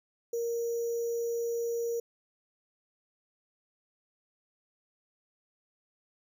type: tone with sample-and-hold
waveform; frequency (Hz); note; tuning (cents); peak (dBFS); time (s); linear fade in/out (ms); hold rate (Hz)
sine; 467.7; A#4; +6; -29; 0.33-2; 5; 6300
effects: none